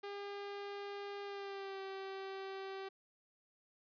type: tone with pitch glide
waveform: sawtooth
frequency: 403.2 to 386.6 Hz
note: G4 to G4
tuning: +49 to -24 cents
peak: -39 dBFS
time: 0.03-2.89 s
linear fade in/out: 10 ms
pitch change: -73 cents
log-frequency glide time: 1.24-1.81 s
effects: resampled to 11025 Hz